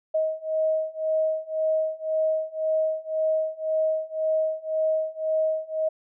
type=beating tone pair; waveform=sine; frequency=630 / 631.9 Hz; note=D#5 / D#5; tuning=+21 / +27 cents; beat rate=1.9 Hz; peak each=-26 / -25 dBFS; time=0.14-5.89 s; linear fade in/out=10 ms; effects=none